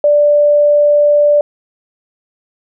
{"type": "tone", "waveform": "sine", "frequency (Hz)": 587.3, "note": "D5", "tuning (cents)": 0, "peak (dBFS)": -6, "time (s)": [0.04, 1.41], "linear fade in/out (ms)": 2, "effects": []}